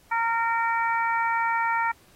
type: harmonic tone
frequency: 460 Hz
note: A#4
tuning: 23 cents flat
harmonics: 2 / 3 / 4 / 5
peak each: -24 / -28 / -30 / -32 dBFS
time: 0.11-1.92 s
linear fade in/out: 10 ms
effects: pink hiss -58 dBFS RMS until 2.15 s + AAC 48 kbps